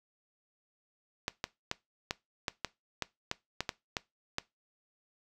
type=clicks; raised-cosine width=0.2 ms; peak=-14 dBFS; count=12; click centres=1.281 / 1.441 / 1.714 / 2.109 / 2.482 / 2.647 / 3.023 / 3.314 / 3.606 / 3.692 / 3.968 / 4.384 s; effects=noise-tail reverb RT60 0.2 s tail -20 dB re dry